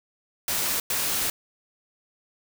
white noise bursts at uneven times, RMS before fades -26 dBFS, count 2, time 0.48-0.8 / 0.9-1.3 s, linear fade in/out 2 ms, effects none

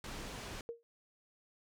pink low-pass noise, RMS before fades -45 dBFS, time 0.04-0.61 s, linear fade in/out 2 ms, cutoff 7400 Hz, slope 12 dB/octave
sine tone with exponential decay, 466.2 Hz, A#4, in tune, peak -35 dBFS, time 0.69-0.83 s, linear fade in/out 0 ms, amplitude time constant 29 ms
effects none

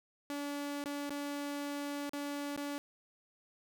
sawtooth tone with dropouts, 287 Hz, D4, 40 cents flat, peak -33 dBFS, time 0.3-2.78 s, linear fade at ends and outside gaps 0 ms, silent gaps 0.84-0.858 / 1.095-1.105 / 2.094-2.134 / 2.563-2.576 s, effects none

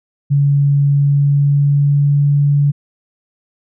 sine tone with pitch glide, 141.8 to 143.45 Hz, C#3 to D3, +40 to -40 cents, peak -9 dBFS, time 0.3-2.72 s, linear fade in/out 20 ms, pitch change +20 cents, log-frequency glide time 0.9-2.24 s, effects none

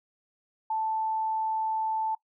sine tone, 880 Hz, A5, in tune, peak -26 dBFS, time 0.7-2.15 s, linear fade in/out 5 ms, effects noise-tail reverb RT60 0.1 s tail -20 dB re dry

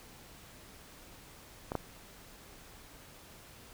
clicks, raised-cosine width 1 ms, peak -21 / -17 dBFS, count 2, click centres 1.719 / 1.753 s, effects pink hiss -54 dBFS RMS until 3.73 s

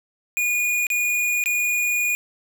square tone with dropouts, 2446 Hz, D#7, 30 cents flat, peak -20 dBFS, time 0.37-2.15 s, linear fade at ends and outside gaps 0 ms, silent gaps 0.868-0.902 / 1.439-1.459 s, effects 9-bit

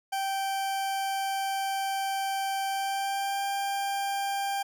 40% pulse tone with pitch glide, 780 to 793.2 Hz, G5 to G5, -9 to +20 cents, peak -27 dBFS, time 0.12-4.63 s, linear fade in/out 10 ms, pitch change +29 cents, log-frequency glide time 2.69-3.45 s, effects none

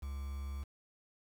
triangle tone with quantisation, 69.3 Hz, C#2, in tune, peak -36 dBFS, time 0.02-0.64 s, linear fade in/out 10 ms, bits 9, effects none

